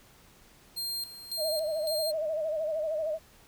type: tone with tremolo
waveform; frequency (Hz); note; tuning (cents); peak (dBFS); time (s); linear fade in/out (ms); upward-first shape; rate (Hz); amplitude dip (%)
sawtooth; 4200; C8; +6; -29; 0.76-2.12; 20; square; 1.8; 75
type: tone with vibrato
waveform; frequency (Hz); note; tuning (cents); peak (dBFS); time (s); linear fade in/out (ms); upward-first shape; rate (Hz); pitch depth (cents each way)
sine; 625; D#5; +8; -28; 1.37-3.19; 50; sine; 13; 76
effects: pink hiss -58 dBFS RMS until 3.47 s